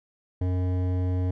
triangle tone with hard clipping, 91.1 Hz, F#2, 26 cents flat, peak -25 dBFS, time 0.41-1.31 s, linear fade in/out 5 ms, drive 17 dB, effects none

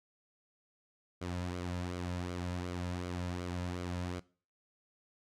sawtooth tone with flanger, 89 Hz, F2, 33 cents sharp, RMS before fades -38 dBFS, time 1.21-4.2 s, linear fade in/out 10 ms, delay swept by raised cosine 1.1 to 2.7 ms, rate 2.7 Hz, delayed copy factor -0.55, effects noise-tail reverb RT60 0.4 s tail -21 dB re dry + low-pass 8000 Hz 12 dB/octave

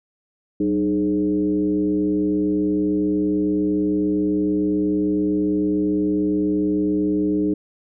sine tone with frequency modulation, 304.8 Hz, D#4, 36 cents flat, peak -17 dBFS, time 0.6-7.54 s, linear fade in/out 5 ms, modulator 113 Hz, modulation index 0.86, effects none

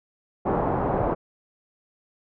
white low-pass noise, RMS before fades -24 dBFS, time 0.45-1.15 s, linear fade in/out 20 ms, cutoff 900 Hz, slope 24 dB/octave, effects none

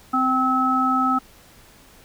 harmonic tone, 259.2 Hz, C4, 16 cents flat, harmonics 1 / 3 / 5, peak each -22 / -25 / -19 dBFS, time 0.13-1.19 s, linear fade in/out 10 ms, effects pink hiss -50 dBFS RMS until 2.04 s

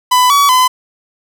45% pulse tone with pitch steps, 999 / 1135 / 1014 Hz, B5 / C#6 / B5, +20 / +41 / +45 cents, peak -7 dBFS, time 0.11-0.68 s, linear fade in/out 10 ms, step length 190 ms, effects none

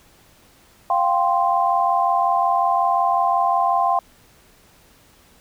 sine chord, F suspended second, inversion none, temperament equal, 698.5 / 784 / 1046.5 Hz, F5 / G5 / C6, 0 / 0 / 0 cents, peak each -20 dBFS, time 0.9-3.99 s, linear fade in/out 2 ms, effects pink hiss -53 dBFS RMS until 5.4 s

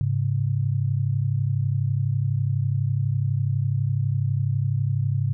sine tone pair together, 104.34 / 136.4 Hz, G#2 / C#3, +9 / -28 cents, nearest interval perfect fourth, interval 463 cents, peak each -23 dBFS, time 0.01-5.33 s, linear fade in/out 0 ms, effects none

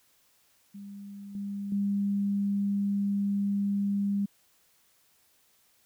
sine tone with level steps, 200.6 Hz, G3, 40 cents sharp, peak -40 / -32 / -25 dBFS, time 0.74-4.26 s, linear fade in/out 10 ms, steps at 1.35 / 1.72 s, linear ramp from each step 2 ms, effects white hiss -66 dBFS RMS until 5.85 s

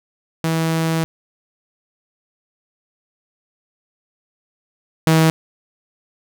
sawtooth tone pair in turn, 162.5 / 160.45 Hz, E3 / E3, -24 / -46 cents, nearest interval unison, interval 22 cents, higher first, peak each -13 / -7 dBFS, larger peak second, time 0.44-1.04 / 5.07-5.3 s, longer first, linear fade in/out 0 ms, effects none

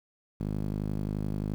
sawtooth tone with band-pass filter, 51.5 Hz, G#1, 14 cents flat, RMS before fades -32 dBFS, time 0.4-1.54 s, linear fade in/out 0 ms, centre 190 Hz, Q 1.3, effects 9-bit

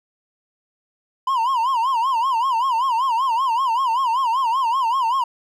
triangle tone with vibrato, 987.8 Hz, B5, in tune, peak -15 dBFS, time 1.27-5.24 s, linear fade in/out 5 ms, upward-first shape sine, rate 5.2 Hz, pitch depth 170 cents each way, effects none

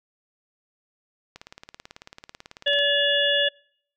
click train, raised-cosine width 0.2 ms, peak -23 dBFS, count 27, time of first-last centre 1.36-2.789 s, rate 18.2 Hz
harmonic tone, 572 Hz, D5, 46 cents flat, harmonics 1 / 3 / 5 / 6, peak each -24 / -24 / -24 / -24 dBFS, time 2.66-3.49 s, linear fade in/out 10 ms
effects noise-tail reverb RT60 0.6 s tail -26 dB re dry

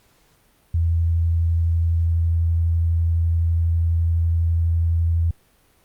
sine tone with vibrato, 83.4 Hz, E2, 21 cents sharp, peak -16 dBFS, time 0.74-5.31 s, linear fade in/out 5 ms, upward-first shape sine, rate 12 Hz, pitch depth 10 cents each way, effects pink hiss -59 dBFS RMS until 5.84 s + Opus 48 kbps

